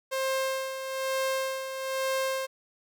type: tone with tremolo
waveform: sawtooth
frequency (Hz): 530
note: C5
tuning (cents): +22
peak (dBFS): -22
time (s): 0.11-2.47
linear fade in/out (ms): 20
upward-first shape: sine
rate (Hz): 1.1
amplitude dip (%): 60
effects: none